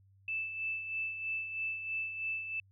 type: tone with tremolo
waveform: sine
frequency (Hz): 2637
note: E7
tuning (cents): 0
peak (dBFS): -32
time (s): 0.28-2.6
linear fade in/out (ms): 2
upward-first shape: sine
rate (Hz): 3.1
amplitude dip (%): 55
effects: added 97 Hz sine -61 dBFS peak until 2.71 s